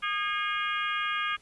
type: harmonic tone with a mistuned harmonic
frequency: 408.4 Hz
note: G#4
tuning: 29 cents flat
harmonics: 3 / 4 / 5 / 6 / 7 / 8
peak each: -31 / -33 / -35 / -37 / -38 / -39 dBFS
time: 0.02-1.37 s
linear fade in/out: 20 ms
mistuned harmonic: 5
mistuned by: +81 cents
effects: pink hiss -60 dBFS RMS until 1.41 s + resampled to 24000 Hz